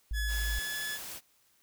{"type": "tone", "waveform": "sine", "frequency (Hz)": 54.2, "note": "A1", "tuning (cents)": -25, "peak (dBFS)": -30, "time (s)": [0.11, 0.59], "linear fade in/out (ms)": 0}
{"type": "tone with pitch glide", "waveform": "sawtooth", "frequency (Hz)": [1699, 1712.8], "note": ["G#6", "A6"], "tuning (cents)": [39, -47], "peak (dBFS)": -31, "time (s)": [0.13, 0.99], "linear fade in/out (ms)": 50, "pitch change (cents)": 14, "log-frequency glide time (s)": [0.29, 0.86]}
{"type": "noise", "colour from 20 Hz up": "white", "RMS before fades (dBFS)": -42, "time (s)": [0.27, 1.21], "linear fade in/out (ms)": 50}
{"effects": ["white hiss -68 dBFS RMS until 1.62 s"]}